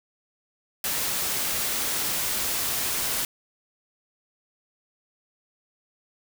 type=noise; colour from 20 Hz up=white; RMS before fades=-27 dBFS; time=0.84-3.25 s; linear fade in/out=2 ms; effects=none